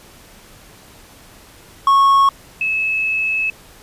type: tone pair in turn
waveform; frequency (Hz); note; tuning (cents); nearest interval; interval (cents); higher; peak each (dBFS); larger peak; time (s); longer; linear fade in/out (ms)
triangle / sine; 1100 / 2594; C#6 / E7; -14 / -28; octave + minor third; 1486; second; -7 / -16; first; 1.87-2.29 / 2.61-3.5; second; 2
effects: pink hiss -44 dBFS RMS until 3.82 s + resampled to 32000 Hz